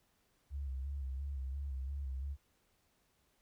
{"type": "tone with vibrato", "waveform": "sine", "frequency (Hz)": 68, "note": "C#2", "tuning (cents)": -33, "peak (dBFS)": -37, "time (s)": [0.5, 2.37], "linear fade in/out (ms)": 50, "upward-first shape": "square", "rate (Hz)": 2.9, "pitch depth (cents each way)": 55, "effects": ["pink hiss -75 dBFS RMS until 3.41 s"]}